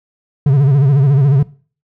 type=tone with vibrato; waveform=triangle; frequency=138.59 Hz; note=C#3; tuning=in tune; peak=-5 dBFS; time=0.46-1.43 s; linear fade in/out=5 ms; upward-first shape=sine; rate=14 Hz; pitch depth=110 cents each way; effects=noise-tail reverb RT60 0.4 s tail -19 dB re dry